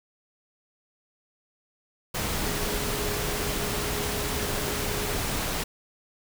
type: tone in noise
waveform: sine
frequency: 415.3 Hz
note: G#4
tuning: in tune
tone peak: -35 dBFS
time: 2.45-5.16 s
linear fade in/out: 10 ms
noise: pink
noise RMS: -29 dBFS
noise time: 2.14-5.64 s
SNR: -9 dB
effects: none